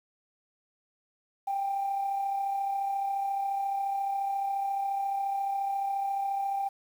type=tone with amplitude modulation; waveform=sine; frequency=790 Hz; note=G5; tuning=13 cents sharp; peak=-25 dBFS; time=1.47-6.69 s; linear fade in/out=10 ms; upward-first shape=sine; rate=34.3 Hz; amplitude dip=40%; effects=tanh soft clip ceiling -22 dBFS + 9-bit